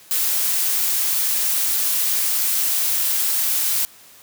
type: noise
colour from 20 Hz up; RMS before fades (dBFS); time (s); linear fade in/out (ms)
blue; -20; 0.11-3.85; 0
effects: white hiss -47 dBFS RMS until 4.22 s + high-pass 80 Hz 12 dB/octave